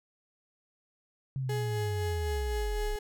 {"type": "linear sweep", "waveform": "sine", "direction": "down", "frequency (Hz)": [136.3, 30], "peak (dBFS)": -30, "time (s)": [1.36, 2.96], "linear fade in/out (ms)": 0}
{"type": "tone with tremolo", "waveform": "35% pulse", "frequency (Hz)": 420, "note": "G#4", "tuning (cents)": 19, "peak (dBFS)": -31, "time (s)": [1.49, 2.99], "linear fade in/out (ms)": 5, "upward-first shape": "sine", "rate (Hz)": 3.9, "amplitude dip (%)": 30}
{"effects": []}